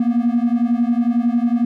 triangle beating tone pair, 233.1 / 244.1 Hz, A#3 / B3, 0 / -20 cents, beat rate 11 Hz, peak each -14 / -15 dBFS, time 0-1.65 s, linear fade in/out 5 ms, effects tanh soft clip ceiling -8 dBFS

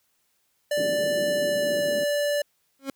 square tone with pitch glide, 587.3 to 582.6 Hz, D5 to D5, 0 to -14 cents, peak -23 dBFS, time 0.71-2.42 s, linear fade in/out 5 ms, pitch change -14 cents, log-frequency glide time 1.28-1.76 s
white band-pass noise, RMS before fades -35 dBFS, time 0.77-2.04 s, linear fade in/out 5 ms, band 170 to 390 Hz, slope 24 dB/octave
30% pulse tone with exponential growth, 272 Hz, C#4, 33 cents flat, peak -22 dBFS, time 2.79-2.9 s, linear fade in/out 2 ms, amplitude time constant 23 ms
effects white hiss -70 dBFS RMS until 2.95 s

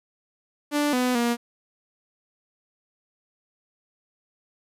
sawtooth tone with pitch steps, 293.3 / 250.4 / 237.3 Hz, D4 / B3 / A#3, -2 / +24 / +31 cents, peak -17 dBFS, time 0.71-1.37 s, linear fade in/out 50 ms, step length 220 ms, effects resampled to 32000 Hz + 9-bit

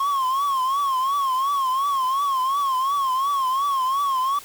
triangle tone with vibrato, 1081 Hz, C#6, 44 cents flat, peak -17 dBFS, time 0-4.39 s, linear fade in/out 5 ms, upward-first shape triangle, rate 2.8 Hz, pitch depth 120 cents each way, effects white hiss -42 dBFS RMS until 4.44 s + MP3 96 kbps

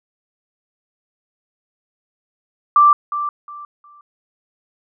sine tone with echo, 1174.7 Hz, D6, in tune, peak -7 dBFS, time 2.76-2.93 s, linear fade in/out 2 ms, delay 360 ms, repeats 3, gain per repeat -12 dB, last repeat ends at 4.01 s, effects none

